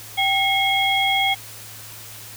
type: tone cluster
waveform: sine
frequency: 780 / 2167 / 3292 Hz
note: G5 / C#7 / G#7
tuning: -9 / -40 / -16 cents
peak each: -21 dBFS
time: 0.17-1.35 s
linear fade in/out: 20 ms
effects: added 108 Hz sine -45 dBFS peak until 2.36 s + white hiss -39 dBFS RMS until 2.36 s